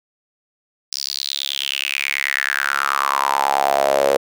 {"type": "tone with high-pass filter sweep", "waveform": "sawtooth", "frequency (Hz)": 69.3, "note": "C#2", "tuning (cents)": 0, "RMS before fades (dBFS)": -20, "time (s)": [0.92, 4.17], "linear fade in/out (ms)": 5, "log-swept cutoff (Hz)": [5200, 510], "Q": 6.2, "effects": []}